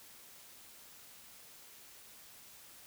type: silence
effects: white hiss -56 dBFS RMS until 2.86 s